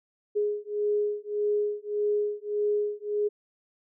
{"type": "beating tone pair", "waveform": "sine", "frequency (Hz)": [415.3, 417], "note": ["G#4", "G#4"], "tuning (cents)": [0, 7], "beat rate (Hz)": 1.7, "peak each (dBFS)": -28, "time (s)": [0.35, 3.29], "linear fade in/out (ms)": 20, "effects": []}